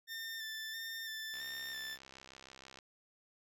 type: tone with vibrato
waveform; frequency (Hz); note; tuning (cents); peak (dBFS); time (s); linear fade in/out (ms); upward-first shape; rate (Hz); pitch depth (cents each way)
20% pulse; 1787; A6; +26; -36; 0.07-1.98; 50; square; 1.5; 22
type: click train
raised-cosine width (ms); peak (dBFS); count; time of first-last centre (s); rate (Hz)
0.2; -35; 97; 1.34-2.788; 66.3
effects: none